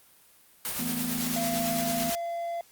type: noise with tremolo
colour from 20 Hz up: white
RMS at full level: -31 dBFS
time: 0.65-2.15 s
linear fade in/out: 0 ms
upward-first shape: sine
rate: 9 Hz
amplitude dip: 35%
type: chord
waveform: triangle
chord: E suspended fourth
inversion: none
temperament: equal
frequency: 164.81 / 220 / 246.9 Hz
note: E3 / A3 / B3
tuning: 0 / 0 / 0 cents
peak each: -36 / -35 / -30 dBFS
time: 0.79-2.1 s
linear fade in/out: 5 ms
type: tone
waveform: triangle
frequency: 683 Hz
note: F5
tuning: 39 cents flat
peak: -28 dBFS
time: 1.36-2.61 s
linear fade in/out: 2 ms
effects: white hiss -58 dBFS RMS until 2.71 s + Opus 32 kbps